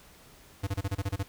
square tone bursts, 98 Hz, G2, in tune, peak -28 dBFS, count 9, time 0.63-1.232 s, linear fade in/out 10 ms, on 42 ms, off 28 ms, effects pink hiss -55 dBFS RMS until 1.28 s

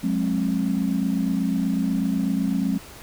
sine tone cluster, 182.4 / 210.5 / 267.3 Hz, F#3 / G#3 / C4, -24 / +24 / +37 cents, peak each -24 dBFS, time 0.03-2.78 s, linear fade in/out 10 ms, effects tanh soft clip ceiling -12 dBFS + pink hiss -43 dBFS RMS until 3.02 s

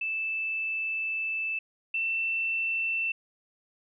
sine tone pair in turn, 2637 / 2677 Hz, E7 / E7, 0 / +26 cents, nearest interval unison, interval 26 cents, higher second, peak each -28 / -26 dBFS, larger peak second, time 0.01-1.59 / 1.94-3.12 s, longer first, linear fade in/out 5 ms, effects none

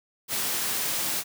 white high-pass noise, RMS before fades -28 dBFS, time 0.28-1.24 s, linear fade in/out 50 ms, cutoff 100 Hz, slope 48 dB/octave, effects none

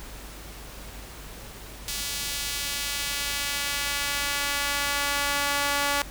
sawtooth tone with high-pass filter sweep, 285.1 Hz, C#4, 49 cents sharp, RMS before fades -28 dBFS, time 1.88-6.02 s, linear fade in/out 0 ms, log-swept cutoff 3900 to 920 Hz, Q 0.76, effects added 50 Hz sine -43 dBFS peak until 6.1 s + pink hiss -43 dBFS RMS until 6.1 s

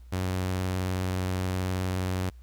sawtooth tone with vibrato, 92.5 Hz, F#2, in tune, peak -23 dBFS, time 0.12-2.3 s, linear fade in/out 10 ms, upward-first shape sine, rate 19 Hz, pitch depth 26 cents each way, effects added 60 Hz sine -45 dBFS peak until 2.42 s + pink hiss -67 dBFS RMS until 2.42 s

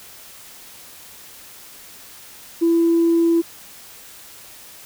sine tone, 334.8 Hz, E4, 27 cents sharp, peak -12 dBFS, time 2.61-3.42 s, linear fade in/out 20 ms, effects tanh soft clip ceiling -9 dBFS + white hiss -42 dBFS RMS until 4.85 s

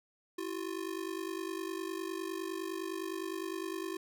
square ring-modulated tone, 355.3 Hz, F4, 30 cents sharp, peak -34 dBFS, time 0.38-3.97 s, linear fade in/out 5 ms, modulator 24.9 Hz, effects none

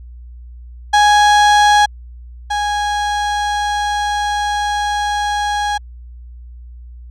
35% pulse tone pair in turn, 830.6 / 827 Hz, G#5 / G#5, 0 / -8 cents, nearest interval unison, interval 8 cents, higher first, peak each -6 / -14 dBFS, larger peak first, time 0.93-1.86 / 2.5-5.78 s, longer second, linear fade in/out 10 ms, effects added 60 Hz sine -32 dBFS peak until 7.1 s + low-pass 6000 Hz 12 dB/octave

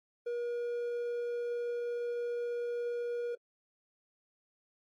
triangle tone, 478.2 Hz, A#4, 44 cents sharp, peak -31 dBFS, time 0.26-3.35 s, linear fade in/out 10 ms, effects AAC 48 kbps

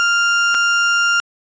35% pulse tone with dropouts, 1396.9 Hz, F6, in tune, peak -11 dBFS, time 0-1.2 s, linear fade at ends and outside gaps 0 ms, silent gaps 0.544-0.548 s, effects resampled to 16000 Hz

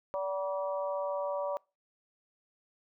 harmonic tone with a mistuned harmonic, 192.5 Hz, G3, 31 cents flat, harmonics 3 / 4 / 5 / 6, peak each -32 / -44 / -38 / -42 dBFS, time 0.14-1.57 s, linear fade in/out 0 ms, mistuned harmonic 4, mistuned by -31 cents, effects noise-tail reverb RT60 0.3 s tail -25 dB re dry

